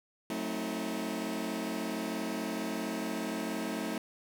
sawtooth chord, F# diminished seventh, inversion none, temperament just, 185 / 222 / 266.4 / 319.7 Hz, F#3 / A3 / C4 / Eb4, 0 / +16 / +31 / +47 cents, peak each -38 / -33 / -36 / -34 dBFS, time 0.3-3.98 s, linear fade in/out 2 ms, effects none

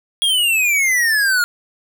square exponential sweep, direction down, 3322 to 1411 Hz, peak -14 dBFS, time 0.22-1.44 s, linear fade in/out 0 ms, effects none

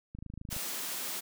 click train, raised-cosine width 5 ms, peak -30 dBFS, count 12, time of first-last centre 0.15-0.565 s, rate 26.5 Hz
white high-pass noise, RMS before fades -37 dBFS, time 0.5-1.21 s, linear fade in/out 20 ms, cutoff 160 Hz, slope 48 dB/octave
effects none

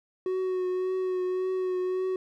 triangle tone with vibrato, 370 Hz, F#4, in tune, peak -24 dBFS, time 0.26-2.16 s, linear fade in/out 2 ms, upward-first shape triangle, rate 1.8 Hz, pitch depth 24 cents each way, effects none

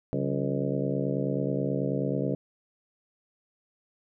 harmonic tone with a mistuned harmonic, 69.3 Hz, C#2, in tune, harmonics 2 / 3 / 4 / 5 / 6 / 7 / 8 / 9, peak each -31 / -33 / -32 / -38 / -35 / -34 / -37 / -38 dBFS, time 0.13-2.35 s, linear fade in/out 0 ms, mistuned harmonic 3, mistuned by -150 cents, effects none

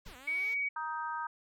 5% pulse exponential two-way sweep, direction down then up, 582 to 241.8 to 487 Hz, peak -39 dBFS, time 0.05-0.55 s, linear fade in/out 20 ms, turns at 0.16 s
brown noise with exponential decay, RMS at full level -44 dBFS, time 0.06-0.3 s, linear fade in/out 5 ms, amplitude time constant 51 ms
sine tone, 2258 Hz, C#7, 31 cents sharp, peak -30 dBFS, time 0.27-0.69 s, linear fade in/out 10 ms
harmonic tone, 313.2 Hz, D#4, 11 cents sharp, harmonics 3 / 4 / 5, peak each -37 / -39 / -41 dBFS, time 0.76-1.27 s, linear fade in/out 5 ms
effects none

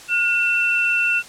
sine tone pair together, 1435.7 / 2693 Hz, F6 / E7, +47 / +36 cents, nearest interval major seventh, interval 1089 cents, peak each -22 / -17 dBFS, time 0.08-1.23 s, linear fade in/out 50 ms, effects white hiss -41 dBFS RMS until 1.28 s + low-pass 9000 Hz 12 dB/octave

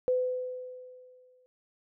sine tone with exponential decay, 505 Hz, B4, 39 cents sharp, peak -22 dBFS, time 0.08-1.46 s, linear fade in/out 0 ms, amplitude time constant 300 ms, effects none

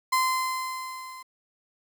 35% pulse tone with level ramp, 1034 Hz, C6, 21 cents flat, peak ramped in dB -18 to -39 dBFS, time 0.12-1.23 s, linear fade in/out 10 ms, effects 10-bit

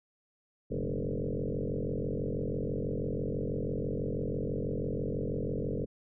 sine tone with frequency modulation, 154.4 Hz, D#3, 13 cents flat, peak -30 dBFS, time 0.7-5.86 s, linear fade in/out 20 ms, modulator 46.1 Hz, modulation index 7.8, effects none

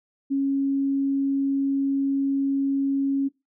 sine tone, 274.9 Hz, C#4, 14 cents flat, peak -20 dBFS, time 0.3-3.29 s, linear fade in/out 20 ms, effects noise-tail reverb RT60 0.2 s tail -18 dB re dry

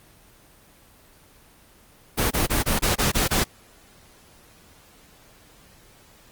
pink noise bursts, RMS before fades -21 dBFS, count 8, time 2.17-3.444 s, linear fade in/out 20 ms, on 140 ms, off 22 ms, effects pink hiss -53 dBFS RMS until 6.31 s + Opus 24 kbps

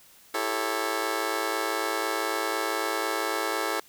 15% pulse chord, A dominant seventh, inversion second, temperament just, 330 / 396 / 440 / 550 Hz, E4 / G4 / A4 / C#5, +2 / +18 / 0 / -14 cents, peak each -27 / -27 / -25 / -27 dBFS, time 0.34-3.8 s, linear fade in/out 5 ms, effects white hiss -55 dBFS RMS until 3.88 s

